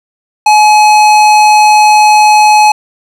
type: tone with hard clipping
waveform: sine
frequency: 848 Hz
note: G#5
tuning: 36 cents sharp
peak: -4 dBFS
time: 0.46-2.72 s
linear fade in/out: 5 ms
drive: 16 dB
effects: none